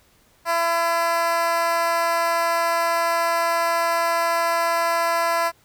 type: tone with high-pass filter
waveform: 10% pulse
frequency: 336.6 Hz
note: E4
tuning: 36 cents sharp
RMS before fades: -21 dBFS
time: 0.45-5.52 s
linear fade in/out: 50 ms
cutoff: 790 Hz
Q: 3.4
effects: pink hiss -58 dBFS RMS until 5.64 s